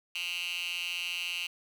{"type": "tone with high-pass filter", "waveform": "10% pulse", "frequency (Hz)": 174.61, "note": "F3", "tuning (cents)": 0, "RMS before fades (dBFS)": -35, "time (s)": [0.15, 1.47], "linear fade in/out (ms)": 5, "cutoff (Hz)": 2800, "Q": 6.5, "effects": []}